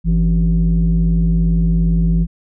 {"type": "tone pair together", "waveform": "sine", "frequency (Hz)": [50.03, 167.5], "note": ["G1", "E3"], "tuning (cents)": [36, 28], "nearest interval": "octave + major sixth", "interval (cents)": 2092, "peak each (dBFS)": -12, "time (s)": [0.04, 2.27], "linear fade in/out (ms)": 50, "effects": ["tanh soft clip ceiling -8 dBFS"]}